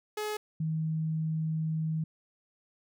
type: tone pair in turn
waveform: sawtooth / sine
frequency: 423.7 / 158.62 Hz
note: G#4 / D#3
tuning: +35 / +34 cents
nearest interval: octave + perfect fourth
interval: 1701 cents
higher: first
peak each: -28 dBFS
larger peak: neither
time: 0.17-0.37 / 0.6-2.04 s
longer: second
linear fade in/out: 5 ms
effects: none